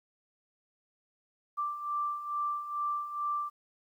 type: beating tone pair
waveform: sine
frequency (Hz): 1174.7 / 1177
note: D6 / D6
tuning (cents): 0 / +3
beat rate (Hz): 2.3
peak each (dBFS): -38 / -32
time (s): 1.57-3.5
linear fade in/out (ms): 20
effects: 11-bit

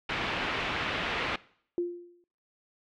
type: low-pass noise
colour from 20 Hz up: white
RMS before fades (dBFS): -32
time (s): 0.09-1.36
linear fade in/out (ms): 5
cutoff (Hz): 3000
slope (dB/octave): 24
type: tone with exponential decay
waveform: sine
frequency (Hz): 349.2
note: F4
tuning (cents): 0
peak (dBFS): -24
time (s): 1.78-2.24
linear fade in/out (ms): 1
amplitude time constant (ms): 100
effects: noise-tail reverb RT60 0.6 s tail -21 dB re dry

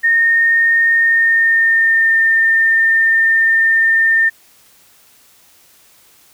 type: tone with pitch glide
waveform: sine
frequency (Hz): 1837 to 1808.6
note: A#6 to A6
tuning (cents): -26 to +47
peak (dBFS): -9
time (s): 0.03-4.3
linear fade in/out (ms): 20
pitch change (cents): -27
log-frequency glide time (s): 0.93-2.2
effects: white hiss -49 dBFS RMS until 6.33 s

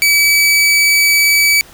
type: tone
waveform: sawtooth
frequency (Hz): 2291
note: D7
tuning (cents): -44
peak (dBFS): -5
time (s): 0.02-1.61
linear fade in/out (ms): 0
effects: pink hiss -40 dBFS RMS until 1.73 s

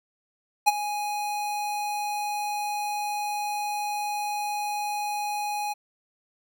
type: tone with ADSR envelope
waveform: square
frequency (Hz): 830.6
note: G#5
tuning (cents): 0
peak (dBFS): -14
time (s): 0.66-5.74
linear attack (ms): 21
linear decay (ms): 26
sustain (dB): -14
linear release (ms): 19
effects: none

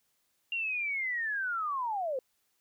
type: linear sweep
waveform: sine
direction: down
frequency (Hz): 2794 to 493.9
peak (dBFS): -30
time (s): 0.52-2.19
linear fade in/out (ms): 2
effects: white hiss -75 dBFS RMS until 2.6 s

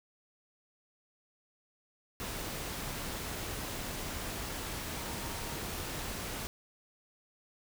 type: tone in noise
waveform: sine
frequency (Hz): 932.3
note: A#5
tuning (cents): 0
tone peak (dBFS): -50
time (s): 4.98-5.59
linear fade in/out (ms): 0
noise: pink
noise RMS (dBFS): -39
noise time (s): 2.2-6.47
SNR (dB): -14
effects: none

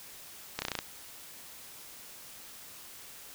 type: slowing click train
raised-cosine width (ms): 0.2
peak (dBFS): -14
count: 7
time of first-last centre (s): 0.59-0.789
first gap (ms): 30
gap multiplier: 1.04
effects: white hiss -49 dBFS RMS until 3.34 s

